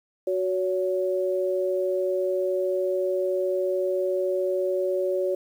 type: tone pair together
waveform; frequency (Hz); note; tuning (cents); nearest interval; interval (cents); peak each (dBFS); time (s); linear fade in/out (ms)
sine; 370 / 563.7; F#4 / C#5; 0 / +29; perfect fifth; 729; -25; 0.27-5.35; 5
effects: 9-bit